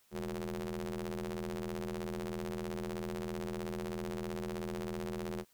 sawtooth ring-modulated tone, 83.1 Hz, E2, 15 cents sharp, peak -30 dBFS, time 0.11-5.45 s, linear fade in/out 50 ms, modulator 283 Hz, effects white hiss -69 dBFS RMS until 5.53 s

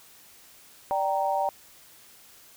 sine chord, G minor, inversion second, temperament equal with one note detuned, 587.3 / 778.1 / 932.3 Hz, D5 / G5 / Bb5, 0 / -13 / 0 cents, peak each -29 / -26 / -29 dBFS, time 0.91-1.49 s, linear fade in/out 0 ms, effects white hiss -53 dBFS RMS until 2.56 s

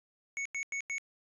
square tone bursts, 2217 Hz, C#7, in tune, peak -34 dBFS, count 4, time 0.37-0.982 s, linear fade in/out 0 ms, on 84 ms, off 92 ms, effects resampled to 22050 Hz

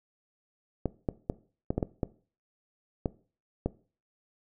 clicks, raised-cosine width 2 ms, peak -14 dBFS, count 9, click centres 0.857 / 1.088 / 1.299 / 1.705 / 1.78 / 1.828 / 2.032 / 3.058 / 3.66 s, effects noise-tail reverb RT60 0.4 s tail -19 dB re dry

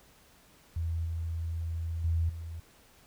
sine tone with level steps, 82.7 Hz, E2, 6 cents sharp, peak -29 / -31 / -25 / -37 dBFS, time 0.76-2.6 s, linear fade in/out 5 ms, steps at 1.05 / 2.04 / 2.29 s, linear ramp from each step 5 ms, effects pink hiss -60 dBFS RMS until 3.06 s

